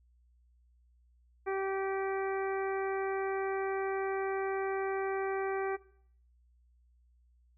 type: harmonic tone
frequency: 387.4 Hz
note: G4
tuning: 20 cents flat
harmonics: 1 / 2 / 3 / 4 / 5 / 6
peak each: -32 / -38 / -42 / -44 / -46 / -48 dBFS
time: 1.46-5.77 s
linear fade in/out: 20 ms
effects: noise-tail reverb RT60 0.6 s tail -18 dB re dry + added 60 Hz sine -63 dBFS peak until 7.57 s